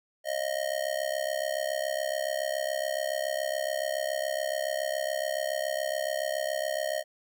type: tone with amplitude modulation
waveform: square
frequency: 622.3 Hz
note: D#5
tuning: in tune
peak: -25 dBFS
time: 0.24-7.04 s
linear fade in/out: 50 ms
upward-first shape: sine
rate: 67.1 Hz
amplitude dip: 95%
effects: none